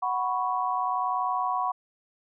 sine chord, F# suspended fourth, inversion none, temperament equal, 740 / 987.8 / 1108.7 Hz, F#5 / B5 / C#6, 0 / 0 / 0 cents, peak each -29 dBFS, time 0.02-1.72 s, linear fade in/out 10 ms, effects none

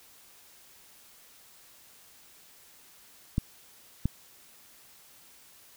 clicks, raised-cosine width 5 ms, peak -13 dBFS, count 2, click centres 3.381 / 4.056 s, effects white hiss -56 dBFS RMS until 5.76 s

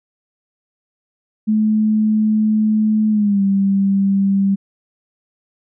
sine tone with pitch glide, 215.4 to 196.39 Hz, A3 to G3, -37 to +3 cents, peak -12 dBFS, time 1.47-4.56 s, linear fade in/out 20 ms, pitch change -160 cents, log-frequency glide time 3.1-3.42 s, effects none

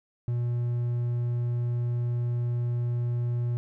triangle tone, 120.3 Hz, B2, 45 cents flat, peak -23 dBFS, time 0.28-3.57 s, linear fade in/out 0 ms, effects none

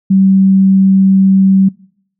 sine tone, 192.3 Hz, G3, 33 cents flat, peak -5 dBFS, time 0.1-1.69 s, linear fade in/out 10 ms, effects noise-tail reverb RT60 0.7 s tail -24 dB re dry

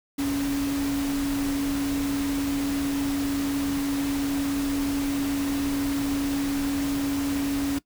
sine tone in noise, 280 Hz, C#4, 18 cents sharp, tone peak -23 dBFS, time 0.18-7.79 s, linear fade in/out 10 ms, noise pink, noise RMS -34 dBFS, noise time 0.18-7.79 s, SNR +8 dB, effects noise-tail reverb RT60 0.1 s tail -19 dB re dry

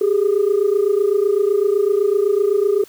sine tone pair together, 392 / 419.9 Hz, G4 / G#4, 0 / +19 cents, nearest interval minor second, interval 119 cents, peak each -15 dBFS, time 0.01-2.84 s, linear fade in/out 5 ms, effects tanh soft clip ceiling -9 dBFS + white hiss -47 dBFS RMS until 2.88 s

